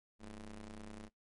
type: ring-modulated tone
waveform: sawtooth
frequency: 103 Hz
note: G#2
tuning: 14 cents flat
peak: -40 dBFS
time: 0.19-1.1 s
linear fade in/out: 50 ms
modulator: 118 Hz
effects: noise-tail reverb RT60 0.1 s tail -18 dB re dry + MP3 48 kbps